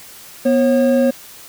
triangle tone pair together, 244.8 / 541.7 Hz, B3 / C#5, -15 / -40 cents, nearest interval octave + major second, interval 1375 cents, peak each -12 dBFS, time 0.45-1.11 s, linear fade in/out 10 ms, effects white hiss -39 dBFS RMS until 1.48 s

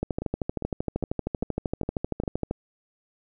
two click trains, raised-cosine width 2 ms, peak -18 / -13 dBFS, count 6 / 33, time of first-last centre 0.22-2.236 / 0.03-2.511 s, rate 2.48 / 12.9 Hz, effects none

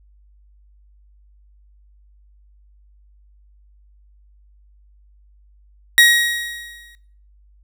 30% pulse tone with exponential decay, 1894 Hz, A#6, 27 cents sharp, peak -4 dBFS, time 5.98-6.95 s, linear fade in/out 0 ms, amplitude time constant 210 ms, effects noise-tail reverb RT60 0.5 s tail -17 dB re dry + added 50 Hz sine -49 dBFS peak until 7.63 s

